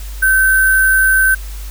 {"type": "tone with sample-and-hold", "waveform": "sine", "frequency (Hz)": 1539, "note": "G6", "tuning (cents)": -32, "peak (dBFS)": -8, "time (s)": [0.22, 1.35], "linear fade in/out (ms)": 10, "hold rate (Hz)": 11025, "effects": ["added 50 Hz sine -24 dBFS peak until 1.7 s", "white hiss -37 dBFS RMS until 1.7 s"]}